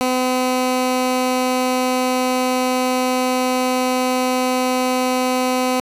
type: tone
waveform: 15% pulse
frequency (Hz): 254.4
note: C4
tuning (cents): -48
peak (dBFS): -10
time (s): 0.01-5.8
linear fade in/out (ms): 0
effects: resampled to 32000 Hz + 8-bit